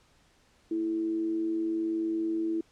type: tone with amplitude modulation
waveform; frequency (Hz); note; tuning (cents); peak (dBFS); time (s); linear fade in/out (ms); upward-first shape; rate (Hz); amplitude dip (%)
sine; 328.8; E4; -4; -25; 0.71-2.61; 5; sine; 101; 40
effects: pink hiss -64 dBFS RMS until 2.71 s + low-pass 8000 Hz 12 dB/octave